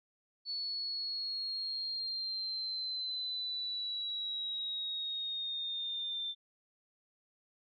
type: linear sweep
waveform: sine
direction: down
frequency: 4435 to 3559 Hz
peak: -35 dBFS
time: 0.45-6.35 s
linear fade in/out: 50 ms
effects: none